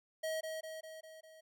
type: tone with echo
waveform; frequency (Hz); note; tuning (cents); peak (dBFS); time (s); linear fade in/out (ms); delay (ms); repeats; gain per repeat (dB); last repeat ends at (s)
square; 636; D#5; +38; -36; 0.23-0.41; 10; 200; 5; -4; 1.41
effects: none